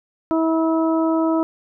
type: harmonic tone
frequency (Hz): 323.8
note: E4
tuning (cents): -31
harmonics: 1 / 2 / 3 / 4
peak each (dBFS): -17 / -23 / -27 / -29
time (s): 0.31-1.43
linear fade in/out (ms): 0
effects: none